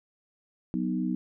sine chord, B major, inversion second, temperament equal, 185 / 246.9 / 311.1 Hz, F#3 / B3 / D#4, 0 / 0 / 0 cents, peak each -30 / -30 / -32 dBFS, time 0.74-1.15 s, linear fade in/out 0 ms, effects none

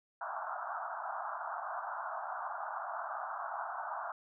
pink band-pass noise, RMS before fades -40 dBFS, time 0.21-4.12 s, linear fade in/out 2 ms, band 650 to 1500 Hz, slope 96 dB/octave, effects none

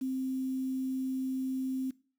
sine tone with quantisation, 261.7 Hz, C4, in tune, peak -30 dBFS, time 0.01-1.91 s, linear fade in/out 10 ms, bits 9, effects noise-tail reverb RT60 0.4 s tail -20 dB re dry

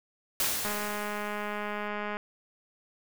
white noise with exponential decay, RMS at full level -27 dBFS, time 0.4-1.88 s, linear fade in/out 1 ms, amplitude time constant 320 ms
click train, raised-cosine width 0.5 ms, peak -20 dBFS, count 317, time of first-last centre 0.65-2.169 s, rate 208 Hz
effects none

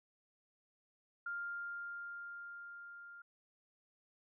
sine tone with level ramp, 1400 Hz, F6, 4 cents sharp, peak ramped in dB -38 to -51 dBFS, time 1.26-3.22 s, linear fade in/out 5 ms, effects none

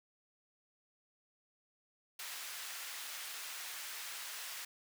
pink high-pass noise, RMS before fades -45 dBFS, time 2.19-4.65 s, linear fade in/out 5 ms, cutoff 1500 Hz, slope 12 dB/octave, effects none

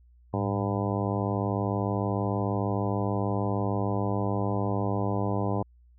harmonic tone with a mistuned harmonic, 100.1 Hz, G2, 37 cents sharp, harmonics 1 / 2 / 3 / 4 / 5 / 6 / 7 / 8 / 9 / 10, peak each -29 / -32 / -34 / -35 / -36 / -37 / -37 / -38 / -39 / -39 dBFS, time 0.33-5.63 s, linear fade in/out 10 ms, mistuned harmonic 1, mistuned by +110 cents, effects added 60 Hz sine -54 dBFS peak until 5.98 s

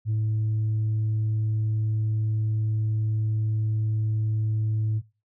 sine tone, 108.8 Hz, A2, 19 cents flat, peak -20 dBFS, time 0.05-5.02 s, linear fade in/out 50 ms, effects noise-tail reverb RT60 0.3 s tail -22 dB re dry + tanh soft clip ceiling -20 dBFS

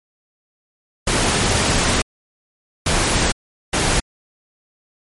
pink noise bursts at uneven times, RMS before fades -17 dBFS, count 3, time 1.07-2.02 / 2.86-3.32 / 3.73-4 s, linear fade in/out 5 ms, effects MP3 48 kbps

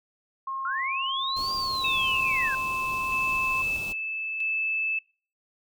sine tone with pitch glide, 1073 to 1046.1 Hz, C6 to C6, +43 to -1 cents, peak -29 dBFS, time 0.47-3.62 s, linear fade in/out 5 ms, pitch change -44 cents, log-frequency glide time 1.22-2.71 s
sine linear two-way sweep, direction up then down, 1318.5 to 4822 to 1528 Hz, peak -28 dBFS, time 0.65-2.55 s, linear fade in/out 2 ms, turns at 1.54 s
pink band-stop noise, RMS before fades -41 dBFS, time 1.36-3.93 s, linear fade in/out 10 ms, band 1300 to 2600 Hz, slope 48 dB/octave
sine tone with tremolo, 2624 Hz, E7, 9 cents flat, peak -24 dBFS, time 1.84-4.99 s, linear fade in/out 5 ms, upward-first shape square, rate 0.78 Hz, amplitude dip 40%
effects noise-tail reverb RT60 0.4 s tail -25 dB re dry

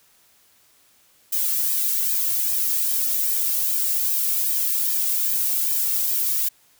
violet noise with flanger, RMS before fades -22 dBFS, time 1.32-6.49 s, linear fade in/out 10 ms, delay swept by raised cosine 1.4 to 2.03 ms, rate 2.5 Hz, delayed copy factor -0.85, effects white hiss -58 dBFS RMS until 6.79 s

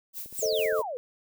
violet noise with tremolo, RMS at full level -36 dBFS, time 0.13-0.83 s, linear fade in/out 50 ms, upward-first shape sine, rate 4.6 Hz, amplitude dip 75%
click train, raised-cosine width 2 ms, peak -36 dBFS, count 9, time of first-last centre 0.26-0.793 s, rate 15 Hz
sine exponential sweep, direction down, 8410 to 466.2 Hz, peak -31 dBFS, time 0.38-0.97 s, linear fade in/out 0 ms
sine chord, A diminished, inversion none, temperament equal, 440 / 523.3 / 622.3 Hz, A4 / C5 / Eb5, 0 / 0 / 0 cents, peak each -27 / -32 / -28 dBFS, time 0.42-0.82 s, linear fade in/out 10 ms
effects none

